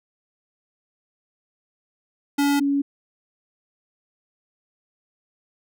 square / sine tone pair in turn, 284.3 / 280.9 Hz, C#4 / C#4, +44 / +23 cents, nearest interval unison, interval 21 cents, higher first, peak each -18 dBFS, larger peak neither, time 2.38-2.6 / 2.6-2.82 s, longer neither, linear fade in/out 10 ms, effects none

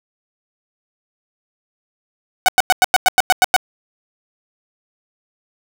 sawtooth tone bursts, 745 Hz, F#5, 12 cents sharp, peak -4 dBFS, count 10, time 2.46-3.564 s, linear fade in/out 0 ms, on 24 ms, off 96 ms, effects none

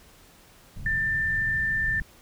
pink low-pass noise, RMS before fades -35 dBFS, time 0.76-2.02 s, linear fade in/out 2 ms, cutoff 170 Hz, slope 24 dB/octave
sine tone, 1783 Hz, A6, 22 cents sharp, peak -23 dBFS, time 0.86-2 s, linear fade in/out 2 ms
effects pink hiss -54 dBFS RMS until 2.21 s

